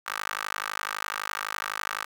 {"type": "tone with high-pass filter", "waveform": "15% pulse", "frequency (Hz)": 51.91, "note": "G#1", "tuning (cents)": 0, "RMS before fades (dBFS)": -33, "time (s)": [0.06, 2.05], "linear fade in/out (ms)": 10, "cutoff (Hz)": 1300, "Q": 2.8, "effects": ["9-bit"]}